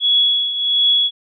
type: tone with tremolo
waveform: sine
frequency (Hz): 3366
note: G#7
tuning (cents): +23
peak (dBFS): -10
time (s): 0-1.11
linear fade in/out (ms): 50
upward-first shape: triangle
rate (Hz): 1.4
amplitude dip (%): 70
effects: none